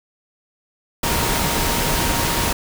sine tone in noise, 934 Hz, A#5, 3 cents sharp, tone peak -28 dBFS, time 1.03-2.53 s, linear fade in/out 5 ms, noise pink, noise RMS -20 dBFS, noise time 1.03-2.53 s, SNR -11 dB, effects none

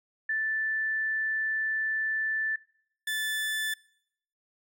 sine / 30% pulse tone pair in turn, 1760 / 1749.9 Hz, A6 / A6, 0 / -10 cents, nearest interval unison, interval 10 cents, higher first, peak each -26 dBFS, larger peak neither, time 0.29-2.56 / 3.07-3.74 s, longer first, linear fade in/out 5 ms, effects noise-tail reverb RT60 0.7 s tail -23 dB re dry

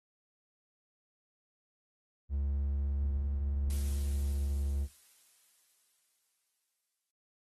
triangle tone, 70.1 Hz, C#2, 20 cents sharp, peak -28 dBFS, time 2.29-4.88 s, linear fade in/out 50 ms
blue noise with exponential decay, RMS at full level -44 dBFS, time 3.7-7.11 s, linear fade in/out 1 ms, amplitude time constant 740 ms
effects noise-tail reverb RT60 0.3 s tail -24 dB re dry + AAC 32 kbps

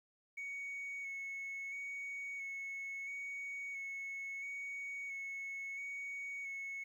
sine tone with vibrato, 2217 Hz, C#7, in tune, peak -39 dBFS, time 0.37-6.84 s, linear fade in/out 10 ms, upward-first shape square, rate 0.74 Hz, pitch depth 15 cents each way, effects tanh soft clip ceiling -39 dBFS + 12-bit

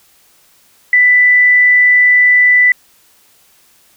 sine tone, 1985 Hz, B6, 8 cents sharp, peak -5 dBFS, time 0.93-2.72 s, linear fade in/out 2 ms, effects white hiss -50 dBFS RMS until 3.96 s

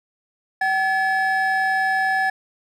triangle tone pair together, 764 / 1715.1 Hz, G5 / A6, -45 / -45 cents, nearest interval octave + major second, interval 1400 cents, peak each -18 dBFS, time 0.61-2.3 s, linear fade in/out 5 ms, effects tanh soft clip ceiling -10 dBFS

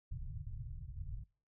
pink low-pass noise, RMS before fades -44 dBFS, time 0.11-1.24 s, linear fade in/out 10 ms, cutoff 150 Hz, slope 96 dB/octave, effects noise-tail reverb RT60 0.4 s tail -24 dB re dry

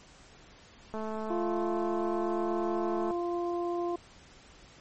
click train, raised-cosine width 1 ms, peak -24 dBFS, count 474, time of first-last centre 0.94-3.11 s, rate 218 Hz
harmonic tone, 347.4 Hz, F4, 9 cents flat, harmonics 1 / 2 / 3, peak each -30 / -36 / -40 dBFS, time 1.3-3.96 s, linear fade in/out 5 ms
effects pink hiss -55 dBFS RMS until 4.8 s + MP3 32 kbps

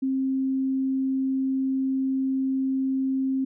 sine tone, 265.6 Hz, C4, 26 cents sharp, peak -22 dBFS, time 0.02-3.45 s, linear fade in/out 10 ms, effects none

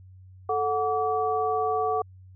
sine tone cluster, 438.5 / 735 / 1150 Hz, A4 / F#5 / D6, -6 / -12 / -37 cents, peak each -27 / -26 / -29 dBFS, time 0.49-2.02 s, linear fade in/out 5 ms, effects added 93 Hz sine -46 dBFS peak until 2.35 s

